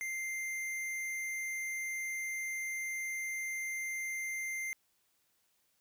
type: tone with tanh clipping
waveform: sine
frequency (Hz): 2093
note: C7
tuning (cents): 0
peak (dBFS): -37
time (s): 0.01-4.73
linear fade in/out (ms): 0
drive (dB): 18
effects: white hiss -75 dBFS RMS until 5.8 s